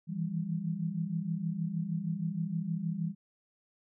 sine tone cluster, 160.5 / 166.9 / 199.8 Hz, E3 / E3 / G3, -46 / +22 / +33 cents, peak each -37 / -34 / -36 dBFS, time 0.07-3.15 s, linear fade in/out 50 ms, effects none

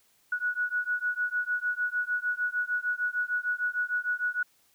sine beating tone pair, 1463 / 1469.6 Hz, F#6 / F#6, -20 / -12 cents, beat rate 6.6 Hz, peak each -30 dBFS, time 0.32-4.43 s, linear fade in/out 5 ms, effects white hiss -66 dBFS RMS until 4.74 s

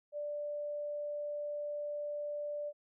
sine tone, 588 Hz, D5, 2 cents sharp, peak -36 dBFS, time 0.12-2.73 s, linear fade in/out 50 ms, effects none

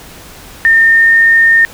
sine tone with pitch glide, 1814 to 1825.6 Hz, A#6 to A#6, -48 to -37 cents, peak -4 dBFS, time 0.65-1.65 s, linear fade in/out 0 ms, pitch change +11 cents, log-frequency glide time 0.78-1.11 s, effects pink hiss -34 dBFS RMS until 1.73 s

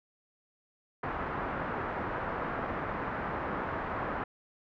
white low-pass noise, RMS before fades -35 dBFS, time 1.03-4.24 s, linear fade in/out 5 ms, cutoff 1500 Hz, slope 24 dB/octave, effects none

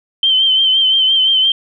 sine tone with vibrato, 3106 Hz, G7, 17 cents flat, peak -9 dBFS, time 0.23-1.52 s, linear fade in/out 2 ms, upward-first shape sine, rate 5.8 Hz, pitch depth 40 cents each way, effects none

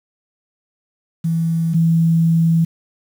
sine tone pair in turn, 164.81 / 164.81 Hz, E3 / E3, 0 / 0 cents, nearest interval unison, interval 0 cents, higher neither, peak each -15 / -11 dBFS, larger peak second, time 1.24-1.74 / 1.74-2.65 s, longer second, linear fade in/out 10 ms, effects 7-bit

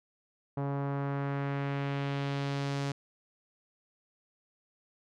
sawtooth tone with low-pass filter sweep, 140 Hz, C#3, 18 cents sharp, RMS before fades -33 dBFS, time 0.57-2.92 s, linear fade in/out 5 ms, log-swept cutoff 920 to 6200 Hz, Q 1.2, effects none

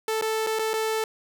sawtooth tone with dropouts, 440 Hz, A4, in tune, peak -20 dBFS, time 0.08-1.04 s, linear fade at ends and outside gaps 2 ms, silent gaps 0.213-0.222 / 0.466-0.47 / 0.589-0.593 / 0.734-0.738 s, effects none

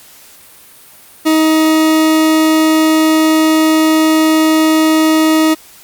40% pulse tone, 315.5 Hz, D#4, 24 cents sharp, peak -7 dBFS, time 1.25-5.55 s, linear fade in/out 20 ms, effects white hiss -40 dBFS RMS until 5.83 s + Opus 48 kbps

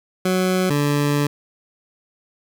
20% pulse tone pair in turn, 185 / 145.12 Hz, F#3 / D3, 0 / -20 cents, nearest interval major third, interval 420 cents, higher first, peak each -12 dBFS, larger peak neither, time 0.25-0.7 / 0.7-1.27 s, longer second, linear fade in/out 5 ms, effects none

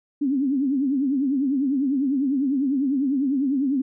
sine tone with vibrato, 272.7 Hz, C#4, 28 cents flat, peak -19 dBFS, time 0.21-3.82 s, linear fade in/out 10 ms, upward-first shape triangle, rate 10 Hz, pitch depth 160 cents each way, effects none

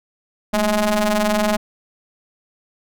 sawtooth ring-modulated tone, 207.7 Hz, G#3, in tune, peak -9 dBFS, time 0.53-1.57 s, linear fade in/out 10 ms, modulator 426 Hz, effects none

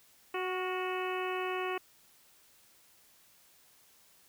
harmonic tone with a mistuned harmonic, 370 Hz, F#4, in tune, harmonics 1 / 2 / 3 / 4 / 5 / 6 / 7 / 8, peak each -35 / -40 / -39 / -45 / -44 / -47 / -42 / -48 dBFS, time 0.34-1.78 s, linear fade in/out 5 ms, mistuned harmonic 4, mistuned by -41 cents, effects white hiss -63 dBFS RMS until 4.28 s

